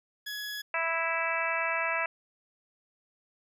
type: tone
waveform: 20% pulse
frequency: 1683 Hz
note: G#6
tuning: 23 cents sharp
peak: -30 dBFS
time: 0.26-0.62 s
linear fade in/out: 10 ms
type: harmonic tone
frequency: 329.6 Hz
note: E4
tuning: in tune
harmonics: 2 / 3 / 4 / 5 / 6 / 7 / 8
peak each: -35 / -35 / -35 / -35 / -35 / -35 / -35 dBFS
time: 0.74-2.06 s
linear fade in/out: 2 ms
effects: none